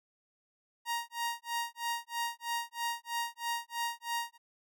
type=tone with tremolo; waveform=sawtooth; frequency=938 Hz; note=A#5; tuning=11 cents sharp; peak=-27 dBFS; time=0.85-4.38 s; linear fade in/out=50 ms; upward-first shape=sine; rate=3.1 Hz; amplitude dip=100%; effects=none